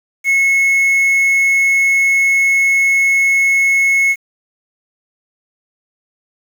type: tone with quantisation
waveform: triangle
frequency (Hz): 2185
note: C#7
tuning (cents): -26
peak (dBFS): -8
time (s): 0.24-4.16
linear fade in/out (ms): 50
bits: 6
effects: none